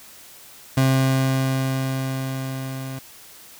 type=tone with level ramp; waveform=30% pulse; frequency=132.7 Hz; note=C3; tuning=25 cents sharp; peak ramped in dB=-12 to -27 dBFS; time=0.77-2.99 s; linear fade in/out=5 ms; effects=white hiss -45 dBFS RMS until 3.59 s